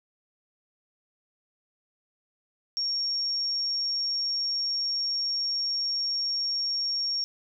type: tone with amplitude modulation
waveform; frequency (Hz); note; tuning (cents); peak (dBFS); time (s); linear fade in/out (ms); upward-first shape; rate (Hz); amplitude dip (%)
sine; 5540; F8; -15; -24; 2.77-7.24; 0; sine; 253; 35
effects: none